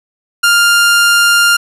sawtooth tone, 1400 Hz, F6, 4 cents sharp, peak -3 dBFS, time 0.43-1.57 s, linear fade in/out 10 ms, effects resampled to 32000 Hz + 7-bit

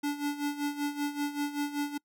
square tone with tremolo, 289.8 Hz, D4, 23 cents flat, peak -28 dBFS, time 0.03-1.98 s, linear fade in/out 10 ms, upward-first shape sine, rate 5.2 Hz, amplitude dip 75%, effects noise-tail reverb RT60 0.1 s tail -25 dB re dry

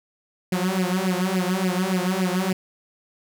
sawtooth tone with flanger, 185 Hz, F#3, in tune, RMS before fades -23 dBFS, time 0.52-2.53 s, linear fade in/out 5 ms, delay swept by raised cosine 0.39 to 4.79 ms, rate 3.5 Hz, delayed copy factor +1, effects none

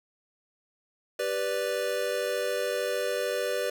square chord, G major, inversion none, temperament equal, 392 / 493.9 / 587.3 Hz, G4 / B4 / D5, 0 / 0 / 0 cents, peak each -35 / -31 / -32 dBFS, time 1.19-3.7 s, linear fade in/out 5 ms, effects none

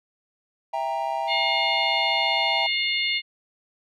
triangle chord, E diminished, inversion none, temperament equal with one note detuned, 659.3 / 794.5 / 932.3 Hz, E5 / G5 / Bb5, 0 / +23 / 0 cents, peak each -28 / -26 / -27 dBFS, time 0.73-2.67 s, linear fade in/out 10 ms
harmonic tone, 713 Hz, F5, 36 cents sharp, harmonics 3 / 4 / 5 / 6, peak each -25 / -27 / -29 / -31 dBFS, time 1.27-3.22 s, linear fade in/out 50 ms
effects none

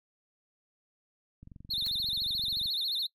click train, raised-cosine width 5 ms, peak -36 dBFS, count 29, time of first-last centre 1.43-2.658 s, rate 22.8 Hz
triangle tone with vibrato, 3943 Hz, B7, 4 cents flat, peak -28 dBFS, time 1.7-3.07 s, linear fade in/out 10 ms, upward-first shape sine, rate 14 Hz, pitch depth 180 cents each way
white noise with exponential decay, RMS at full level -41 dBFS, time 1.86-1.93 s, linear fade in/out 2 ms, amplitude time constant 15 ms
effects noise-tail reverb RT60 0.1 s tail -24 dB re dry

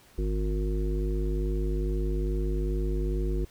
harmonic tone, 51.2 Hz, G#1, 24 cents flat, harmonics 1 / 3 / 5 / 7 / 9, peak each -26 / -36 / -39 / -34 / -41 dBFS, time 0.18-3.45 s, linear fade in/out 5 ms, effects pink hiss -57 dBFS RMS until 3.5 s

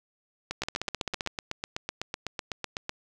two click trains, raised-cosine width 0.2 ms, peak -14 / -13 dBFS, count 20 / 11, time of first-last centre 0.51-2.894 / 0.62-1.274 s, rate 7.97 / 15.3 Hz, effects none

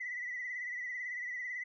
sine tone with vibrato, 1975.5 Hz, B6, in tune, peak -36 dBFS, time 0-1.64 s, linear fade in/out 10 ms, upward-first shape sine, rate 18 Hz, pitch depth 55 cents each way, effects tanh soft clip ceiling -32 dBFS

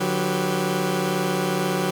20% pulse tone cluster, 148.6 / 182.9 / 388 / 490.8 Hz, D3 / F#3 / G4 / B4, +21 / -20 / -18 / -11 cents, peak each -24 / -19 / -23 / -26 dBFS, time 0-1.91 s, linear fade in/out 10 ms, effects none

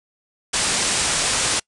white low-pass noise, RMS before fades -21 dBFS, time 0.53-1.6 s, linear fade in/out 10 ms, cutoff 9700 Hz, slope 96 dB/octave, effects noise-tail reverb RT60 0.1 s tail -26 dB re dry

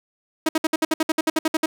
sawtooth tone bursts, 317.5 Hz, D#4, 35 cents sharp, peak -13 dBFS, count 14, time 0.46-1.66 s, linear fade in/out 5 ms, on 30 ms, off 60 ms, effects none

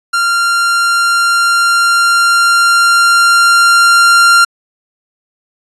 45% pulse tone with level ramp, 1387 Hz, F6, 12 cents flat, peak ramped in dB -10 to -4 dBFS, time 0.13-4.45 s, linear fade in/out 10 ms, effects resampled to 24000 Hz

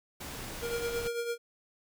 pink noise, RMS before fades -41 dBFS, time 0.2-1.08 s, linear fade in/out 10 ms
square tone with tremolo, 470.8 Hz, A#4, 17 cents sharp, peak -30 dBFS, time 0.61-1.38 s, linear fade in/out 50 ms, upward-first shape triangle, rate 9 Hz, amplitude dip 60%
effects none

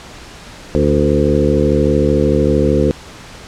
harmonic tone with a mistuned harmonic, 73.2 Hz, D2, 5 cents flat, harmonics 1 / 2 / 3 / 4 / 5 / 6 / 7, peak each -18 / -18 / -18 / -18 / -18 / -18 / -18 dBFS, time 0.75-2.91 s, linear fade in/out 0 ms, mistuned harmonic 6, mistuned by +32 cents, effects pink hiss -35 dBFS RMS until 3.47 s + low-pass 7000 Hz 12 dB/octave

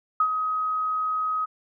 sine tone with ADSR envelope, 1263 Hz, D#6, 26 cents sharp, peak -16 dBFS, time 0.2-1.46 s, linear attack 4 ms, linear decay 70 ms, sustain -7 dB, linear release 19 ms, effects none

